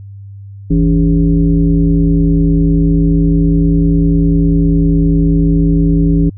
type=tone with frequency modulation; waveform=sine; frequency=165.1 Hz; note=E3; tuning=3 cents sharp; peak=-7 dBFS; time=0.7-6.3 s; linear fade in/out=10 ms; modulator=120 Hz; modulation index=1.2; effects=added 99 Hz sine -28 dBFS peak until 6.37 s